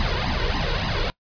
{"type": "noise with flanger", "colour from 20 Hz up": "pink", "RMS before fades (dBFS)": -23, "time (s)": [0, 1.1], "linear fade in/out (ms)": 0, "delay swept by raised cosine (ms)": [1, 2.1], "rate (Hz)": 3.5, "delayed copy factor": 0.8, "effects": ["noise-tail reverb RT60 0.1 s tail -23 dB re dry", "resampled to 11025 Hz"]}